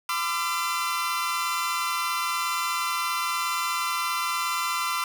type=tone cluster; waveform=sawtooth; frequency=1015 / 1184 / 1359 Hz; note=B5 / D6 / F6; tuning=+47 / +14 / -48 cents; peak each=-26 dBFS; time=0.09-5.04 s; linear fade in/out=2 ms; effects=8-bit